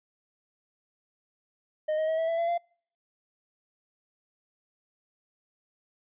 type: tone with pitch steps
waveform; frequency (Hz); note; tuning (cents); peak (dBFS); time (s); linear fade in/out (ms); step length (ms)
triangle; 617 / 628.5 / 640.2 / 652.2 / 664.3 / 676.7 / 689.4; D#5 / D#5 / D#5 / E5 / E5 / E5 / F5; -15 / +17 / +49 / -19 / +13 / +45 / -23; -23; 1.88-2.58; 10; 100
effects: noise-tail reverb RT60 0.5 s tail -26 dB re dry + resampled to 8000 Hz